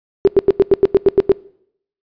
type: tone bursts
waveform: sine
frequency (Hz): 392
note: G4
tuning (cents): 0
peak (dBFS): -5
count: 10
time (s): 0.25-1.318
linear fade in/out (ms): 0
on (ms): 24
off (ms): 92
effects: noise-tail reverb RT60 0.7 s tail -23 dB re dry + resampled to 11025 Hz